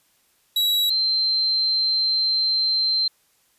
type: tone pair in turn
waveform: 45% pulse / sine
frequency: 3893 / 4124 Hz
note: B7 / C8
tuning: -26 / -26 cents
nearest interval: minor second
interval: 100 cents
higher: second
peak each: -18 dBFS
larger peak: neither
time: 0.56-0.9 / 0.9-3.08 s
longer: second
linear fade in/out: 5 ms
effects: white hiss -63 dBFS RMS until 3.58 s + resampled to 32000 Hz